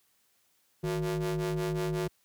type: ring-modulated tone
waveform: 40% pulse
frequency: 103.7 Hz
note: G#2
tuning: 2 cents flat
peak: -25 dBFS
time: 0.83-2.08 s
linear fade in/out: 10 ms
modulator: 262 Hz
effects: white hiss -70 dBFS RMS until 2.24 s + high-pass 60 Hz 12 dB/octave